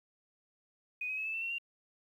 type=tone with pitch steps; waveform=sine; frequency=2489 / 2534 / 2580 / 2626 / 2674 / 2722 / 2771 Hz; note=D#7 / D#7 / E7 / E7 / E7 / F7 / F7; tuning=0 / +31 / -38 / -7 / +24 / -45 / -14 cents; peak=-34 dBFS; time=1.01-1.584 s; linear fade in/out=5 ms; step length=82 ms; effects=11-bit